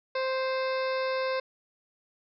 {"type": "harmonic tone", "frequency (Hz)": 523.3, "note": "C5", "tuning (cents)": 0, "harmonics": [1, 2, 3, 4, 5, 7, 8, 9, 10], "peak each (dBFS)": [-28, -34, -38, -40, -42, -45, -46, -47, -48], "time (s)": [0.15, 1.4], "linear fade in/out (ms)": 5, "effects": []}